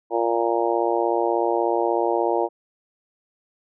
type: harmonic tone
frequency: 116.54 Hz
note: A#2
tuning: in tune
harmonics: 3 / 4 / 5 / 6 / 7 / 8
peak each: -24 / -25 / -26 / -27 / -27 / -28 dBFS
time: 0.1-2.49 s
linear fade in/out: 50 ms
effects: none